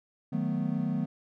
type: chord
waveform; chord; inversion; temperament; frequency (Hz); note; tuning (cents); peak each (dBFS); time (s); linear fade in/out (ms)
triangle; B dominant seventh; first; equal; 155.56 / 185 / 220 / 246.9; D#3 / F#3 / A3 / B3; 0 / 0 / 0 / 0; -31; 0.32-1.06; 10
effects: none